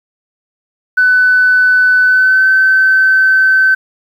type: tone with pitch glide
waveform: sine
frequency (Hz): 1500 to 1535.1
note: F#6 to G6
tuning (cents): +23 to -37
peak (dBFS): -5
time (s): 0.97-3.75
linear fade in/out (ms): 10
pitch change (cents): +40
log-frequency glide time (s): 2.02-2.48
effects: tanh soft clip ceiling -1 dBFS + 7-bit